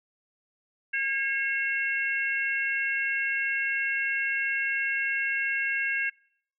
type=harmonic tone; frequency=543 Hz; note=C#5; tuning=36 cents flat; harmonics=3 / 4 / 5; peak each=-28 / -30 / -32 dBFS; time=0.93-6.1 s; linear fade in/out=10 ms; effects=noise-tail reverb RT60 0.6 s tail -23 dB re dry